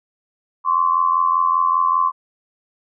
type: tone pair together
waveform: sine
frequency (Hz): 1046.5 / 1131.6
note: C6 / C#6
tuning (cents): 0 / +35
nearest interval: minor second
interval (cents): 135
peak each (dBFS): -16 / -18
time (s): 0.64-2.12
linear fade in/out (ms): 50
effects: none